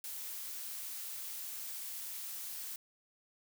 blue noise, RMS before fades -43 dBFS, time 0.04-2.76 s, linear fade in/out 2 ms, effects none

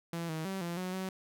sawtooth tone with pitch steps, 168.4 / 158.9 / 192.2 / 171.4 / 183.7 / 188.3 Hz, E3 / D#3 / G3 / F3 / F#3 / F#3, +37 / +37 / -34 / -32 / -12 / +31 cents, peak -31 dBFS, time 0.13-1.09 s, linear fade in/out 2 ms, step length 160 ms, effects none

